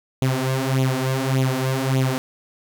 sawtooth tone with flanger, 131.7 Hz, C3, 12 cents sharp, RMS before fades -21 dBFS, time 0.22-2.18 s, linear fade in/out 0 ms, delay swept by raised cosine 0.29 to 5.79 ms, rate 1.7 Hz, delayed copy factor +0.75, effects none

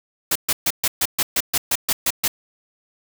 white noise bursts, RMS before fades -19 dBFS, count 12, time 0.31-2.28 s, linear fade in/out 5 ms, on 45 ms, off 130 ms, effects none

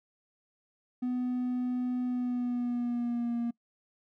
triangle tone with pitch glide, 249.2 to 235.8 Hz, B3 to A#3, +16 to +20 cents, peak -26 dBFS, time 1.02-3.51 s, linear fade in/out 10 ms, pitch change -96 cents, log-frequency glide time 2.05-3.39 s, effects noise-tail reverb RT60 0.1 s tail -24 dB re dry + tanh soft clip ceiling -22 dBFS

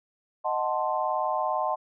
sine chord, D# diminished seventh, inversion none, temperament equal, 622.3 / 740 / 880 / 1046.5 Hz, D#5 / F#5 / A5 / C6, 0 / 0 / 0 / 0 cents, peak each -30 dBFS, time 0.44-1.76 s, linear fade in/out 20 ms, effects none

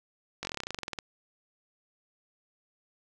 slowing click train, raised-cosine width 0.2 ms, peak -17 dBFS, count 17, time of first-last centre 0.43-0.988 s, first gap 20 ms, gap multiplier 1.07, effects none

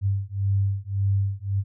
sine beating tone pair, 97.8 / 99.6 Hz, G2 / G2, -4 / +28 cents, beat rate 1.8 Hz, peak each -24 dBFS, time 0.01-1.64 s, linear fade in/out 50 ms, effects none

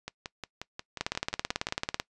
two click trains, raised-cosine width 0.2 ms, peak -11 / -19 dBFS, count 19 / 10, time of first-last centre 1.01-1.999 / 0.08-1.687 s, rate 18.2 / 5.6 Hz, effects noise-tail reverb RT60 0.1 s tail -22 dB re dry + resampled to 22050 Hz

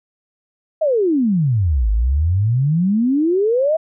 sine exponential two-way sweep, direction down then up, 657 to 50.3 to 657 Hz, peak -13 dBFS, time 0.81-3.77 s, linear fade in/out 10 ms, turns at 1.9 s, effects none

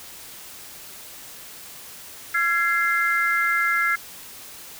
sine tone cluster, 1365 / 1669 / 2087 Hz, F6 / G#6 / C7, -40 / +8 / -5 cents, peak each -23 dBFS, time 2.34-3.96 s, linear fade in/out 10 ms, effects white hiss -41 dBFS RMS until 4.79 s

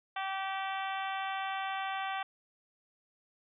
harmonic tone, 386.3 Hz, G4, 25 cents flat, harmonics 2 / 3 / 4 / 5 / 6 / 7 / 8 / 9, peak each -36 / -40 / -42 / -44 / -46 / -47 / -48 / -49 dBFS, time 0.16-2.23 s, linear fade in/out 5 ms, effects none

